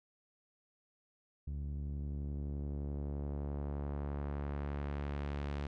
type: tone with low-pass filter sweep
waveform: sawtooth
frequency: 71.6 Hz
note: D2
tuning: 43 cents flat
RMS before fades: -39 dBFS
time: 1.47-5.67 s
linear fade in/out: 5 ms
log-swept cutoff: 150 to 3900 Hz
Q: 0.78
effects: none